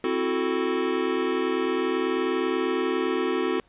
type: chord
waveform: square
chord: F# half-diminished seventh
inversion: second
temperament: equal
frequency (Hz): 261.6 / 329.6 / 370 / 440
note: C4 / E4 / F#4 / A4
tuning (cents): 0 / 0 / 0 / 0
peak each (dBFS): -31 / -31 / -27 / -30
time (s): 0.04-3.6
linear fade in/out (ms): 2
effects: pink hiss -61 dBFS RMS until 3.68 s + resampled to 8000 Hz